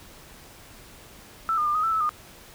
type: tone with pitch steps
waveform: sine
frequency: 1323 / 1215 / 1199 / 1253 / 1326 / 1304 / 1222 Hz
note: E6 / D#6 / D6 / D#6 / E6 / E6 / D#6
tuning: +6 / -42 / +36 / +12 / +10 / -19 / -32 cents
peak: -21 dBFS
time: 1.49-2.092 s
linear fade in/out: 0 ms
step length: 86 ms
effects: pink hiss -48 dBFS RMS until 2.54 s